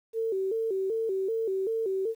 sine tone with vibrato, 415.3 Hz, G#4, in tune, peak -26 dBFS, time 0.13-2.15 s, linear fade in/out 50 ms, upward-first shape square, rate 2.6 Hz, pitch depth 140 cents each way, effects 10-bit

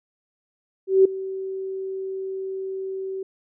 sine tone with ADSR envelope, 382.8 Hz, G4, 41 cents flat, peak -9 dBFS, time 0.87-3.23 s, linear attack 180 ms, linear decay 6 ms, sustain -18 dB, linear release 4 ms, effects none

